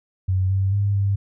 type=tone with pitch steps; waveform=sine; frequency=93.7 / 96.5 / 100.8 / 99.3 Hz; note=F#2 / G2 / G2 / G2; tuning=+22 / -27 / +49 / +23 cents; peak=-17 dBFS; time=0.28-1.16 s; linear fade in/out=10 ms; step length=220 ms; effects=none